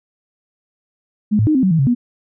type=tone with pitch steps; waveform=sine; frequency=210.7 / 107.9 / 308 / 261.5 / 188.6 / 162.2 / 135.9 / 242.5 Hz; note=G#3 / A2 / D#4 / C4 / F#3 / E3 / C#3 / B3; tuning=+25 / -33 / -17 / -1 / +33 / -28 / -34 / -31 cents; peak=-11 dBFS; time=1.31-1.95 s; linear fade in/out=20 ms; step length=80 ms; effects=none